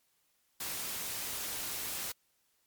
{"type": "noise", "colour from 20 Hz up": "white", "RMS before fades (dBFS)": -38, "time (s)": [0.6, 2.12], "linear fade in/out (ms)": 5, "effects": ["white hiss -74 dBFS RMS until 2.66 s", "MP3 96 kbps"]}